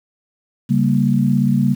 sine chord, G diminished, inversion second, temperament equal, 138.59 / 196 / 233.1 Hz, Db3 / G3 / Bb3, 0 / 0 / 0 cents, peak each -17 dBFS, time 0.69-1.75 s, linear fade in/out 20 ms, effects 7-bit

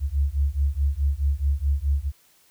sine beating tone pair, 68.2 / 72.9 Hz, C#2 / D2, -28 / -12 cents, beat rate 4.7 Hz, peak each -23 dBFS, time 0-2.12 s, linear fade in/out 50 ms, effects white hiss -59 dBFS RMS until 2.5 s

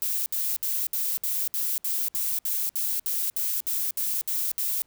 violet noise bursts, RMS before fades -27 dBFS, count 16, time 0.02-4.82 s, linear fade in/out 0 ms, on 240 ms, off 64 ms, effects pink hiss -67 dBFS RMS until 4.86 s

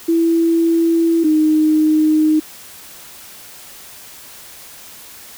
sine tone pair in turn, 331.9 / 309.6 Hz, E4 / D#4, +12 / -9 cents, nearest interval minor second, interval 121 cents, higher first, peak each -11 / -10 dBFS, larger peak second, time 0.08-1.24 / 1.24-2.4 s, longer neither, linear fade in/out 10 ms, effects white hiss -38 dBFS RMS until 5.37 s

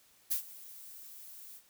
violet noise with ADSR envelope, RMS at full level -30 dBFS, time 0.3-1.62 s, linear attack 20 ms, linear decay 100 ms, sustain -20 dB, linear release 63 ms, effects white hiss -65 dBFS RMS until 1.69 s

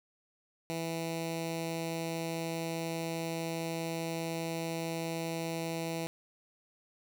10% pulse tone with notch filter, 164.81 Hz, E3, in tune, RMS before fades -36 dBFS, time 0.7-6.07 s, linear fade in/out 0 ms, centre 1200 Hz, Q 1.4, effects none

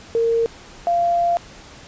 sine tone pair in turn, 460 / 690.5 Hz, A#4 / F5, -23 / -20 cents, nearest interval perfect fifth, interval 703 cents, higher second, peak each -15 dBFS, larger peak neither, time 0.15-0.46 / 0.87-1.37 s, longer second, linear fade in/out 0 ms, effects pink hiss -42 dBFS RMS until 1.87 s + resampled to 16000 Hz

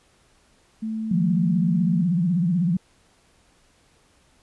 sine tone with pitch glide, 220 to 223.2 Hz, A3 to A3, 0 to +25 cents, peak -25 dBFS, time 0.82-2.03 s, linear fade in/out 10 ms, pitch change +25 cents, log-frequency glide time 1-1.64 s
sine tone with vibrato, 174.6 Hz, F3, in tune, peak -18 dBFS, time 1.11-2.77 s, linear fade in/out 5 ms, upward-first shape sine, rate 16 Hz, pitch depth 150 cents each way
effects pink hiss -60 dBFS RMS until 4.42 s + resampled to 24000 Hz

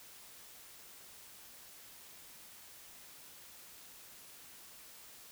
silence, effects white hiss -55 dBFS RMS until 5.31 s

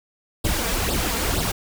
pink noise with flanger, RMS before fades -23 dBFS, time 0.44-1.52 s, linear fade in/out 10 ms, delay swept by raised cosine 0.22 to 4.42 ms, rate 2.1 Hz, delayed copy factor +0.75, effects none

